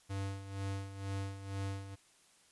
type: tone with tremolo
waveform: square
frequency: 98 Hz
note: G2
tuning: in tune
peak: -36 dBFS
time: 0.09-1.96 s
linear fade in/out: 20 ms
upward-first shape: sine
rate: 2.1 Hz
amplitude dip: 70%
effects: white hiss -66 dBFS RMS until 2.51 s + resampled to 24000 Hz